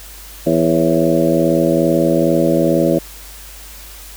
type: harmonic tone with a mistuned harmonic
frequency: 82.41 Hz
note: E2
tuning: in tune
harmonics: 2 / 3 / 4 / 5 / 6 / 7 / 8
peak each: -19 / -19 / -16 / -22 / -22 / -17 / -22 dBFS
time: 0.46-2.99 s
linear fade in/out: 10 ms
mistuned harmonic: 7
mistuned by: -56 cents
effects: added 50 Hz sine -37 dBFS peak until 4.16 s + white hiss -37 dBFS RMS until 4.16 s

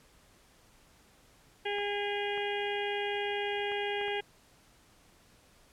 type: harmonic tone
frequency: 408 Hz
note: G#4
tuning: 31 cents flat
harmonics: 1 / 2 / 4 / 5 / 6 / 7 / 8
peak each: -34 / -37 / -40 / -41 / -42 / -42 / -43 dBFS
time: 1.65-4.21 s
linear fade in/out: 10 ms
type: clicks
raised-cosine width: 0.5 ms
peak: -31 dBFS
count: 5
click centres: 1.785 / 2.377 / 3.718 / 4.013 / 4.081 s
effects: pink hiss -62 dBFS RMS until 5.72 s + low-pass 12000 Hz 12 dB/octave

